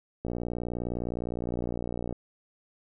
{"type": "click train", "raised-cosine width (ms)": 2, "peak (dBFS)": -19, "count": 113, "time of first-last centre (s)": [0.25, 2.126], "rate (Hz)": 59.7, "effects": []}